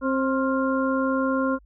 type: harmonic tone with a mistuned harmonic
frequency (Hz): 265.2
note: C4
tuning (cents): +23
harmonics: 1 / 2 / 4 / 5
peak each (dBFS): -23 / -26 / -29 / -30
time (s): 0.01-1.59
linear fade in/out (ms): 50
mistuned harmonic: 5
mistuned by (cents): +85
effects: added 50 Hz sine -51 dBFS peak until 1.65 s